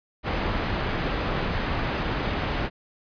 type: low-pass noise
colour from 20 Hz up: pink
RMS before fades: -27 dBFS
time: 0.23-2.7 s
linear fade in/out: 50 ms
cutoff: 2700 Hz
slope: 12 dB/octave
effects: resampled to 11025 Hz